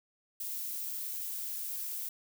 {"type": "noise with high-pass filter sweep", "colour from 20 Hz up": "violet", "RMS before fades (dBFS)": -38, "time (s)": [0.4, 2.09], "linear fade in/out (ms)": 5, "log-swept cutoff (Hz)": [2300, 350], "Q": 0.76, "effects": []}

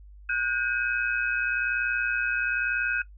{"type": "tone cluster", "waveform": "sine", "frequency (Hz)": [1457, 1578, 2538], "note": ["F#6", "G6", "D#7"], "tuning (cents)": [-27, 11, 34], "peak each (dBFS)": [-28, -29, -30], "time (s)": [0.29, 3.02], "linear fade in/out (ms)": 5, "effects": ["noise-tail reverb RT60 0.1 s tail -17 dB re dry", "added 50 Hz sine -45 dBFS peak until 3.17 s"]}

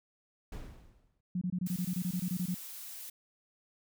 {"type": "noise with exponential decay", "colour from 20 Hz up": "brown", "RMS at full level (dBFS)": -38, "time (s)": [0.52, 1.21], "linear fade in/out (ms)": 5, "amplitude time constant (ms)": 150}
{"type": "tone bursts", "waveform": "sine", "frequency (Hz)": 180.7, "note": "F#3", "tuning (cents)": -41, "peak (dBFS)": -30, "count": 14, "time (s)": [1.35, 2.545], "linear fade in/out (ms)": 5, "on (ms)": 64, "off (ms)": 23}
{"type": "noise", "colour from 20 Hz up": "blue", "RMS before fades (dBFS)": -45, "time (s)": [1.66, 3.1], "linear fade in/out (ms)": 5}
{"effects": []}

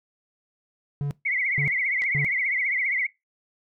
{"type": "tone bursts", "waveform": "triangle", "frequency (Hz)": 143.1, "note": "D3", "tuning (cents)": -45, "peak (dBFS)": -22, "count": 3, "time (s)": [1.01, 2.247], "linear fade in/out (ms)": 0, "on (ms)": 99, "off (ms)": 470}
{"type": "tone with vibrato", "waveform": "sine", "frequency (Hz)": 2106, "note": "C7", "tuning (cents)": 11, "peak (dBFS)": -22, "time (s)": [1.25, 3.07], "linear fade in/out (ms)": 10, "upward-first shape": "triangle", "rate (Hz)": 15, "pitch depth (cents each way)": 140}
{"type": "clicks", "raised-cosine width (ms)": 0.2, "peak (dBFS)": [-21, -26], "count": 2, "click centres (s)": [2.02, 2.038]}
{"effects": ["noise-tail reverb RT60 0.2 s tail -21 dB re dry"]}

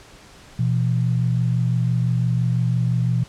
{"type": "tone pair together", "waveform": "sine", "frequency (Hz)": [122.38, 168.3], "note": ["B2", "E3"], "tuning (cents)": [-15, 36], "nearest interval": "tritone", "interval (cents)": 551, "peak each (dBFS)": [-18, -23], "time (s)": [0.59, 3.24], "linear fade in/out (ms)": 5, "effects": ["pink hiss -46 dBFS RMS until 3.28 s", "low-pass 8000 Hz 12 dB/octave"]}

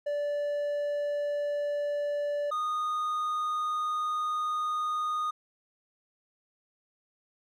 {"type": "tone pair in turn", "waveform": "triangle", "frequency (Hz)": [582, 1233.2], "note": ["D5", "D#6"], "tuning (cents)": [-16, -16], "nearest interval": "octave + minor second", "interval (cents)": 1300, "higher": "second", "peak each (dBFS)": -26, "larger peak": "neither", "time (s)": [[0.06, 2.51], [2.51, 5.31]], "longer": "second", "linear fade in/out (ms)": 10, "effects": []}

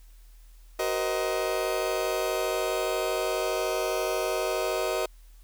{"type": "chord", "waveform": "35% pulse", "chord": "C half-diminished seventh", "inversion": "second", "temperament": "just", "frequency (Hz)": [376.7, 470.9, 523.3, 627.9], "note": ["Gb4", "Bb4", "C5", "Eb5"], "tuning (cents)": [31, 18, 0, 16], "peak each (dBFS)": [-30, -30, -33, -28], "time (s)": [0.79, 5.06], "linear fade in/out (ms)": 5, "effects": ["added 40 Hz sine -48 dBFS peak until 5.43 s", "white hiss -63 dBFS RMS until 5.43 s"]}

